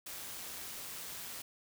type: noise with amplitude modulation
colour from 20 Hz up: white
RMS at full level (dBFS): -43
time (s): 0.06-1.42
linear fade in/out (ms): 5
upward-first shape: sine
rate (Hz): 183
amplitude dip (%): 35
effects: none